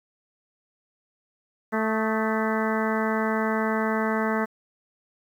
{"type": "harmonic tone with a mistuned harmonic", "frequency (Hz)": 220, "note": "A3", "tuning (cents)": 0, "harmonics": [1, 2, 3, 4, 5, 6, 7, 8, 9], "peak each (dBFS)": [-26, -29, -31, -32, -33, -34, -34, -35, -36], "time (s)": [1.72, 4.46], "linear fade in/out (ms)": 20, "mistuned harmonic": 6, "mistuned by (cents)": -48, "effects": ["9-bit"]}